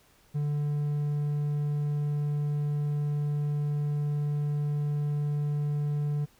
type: tone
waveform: triangle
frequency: 146.83 Hz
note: D3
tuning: in tune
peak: -24 dBFS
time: 0.34-6.26 s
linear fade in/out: 20 ms
effects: pink hiss -62 dBFS RMS until 6.39 s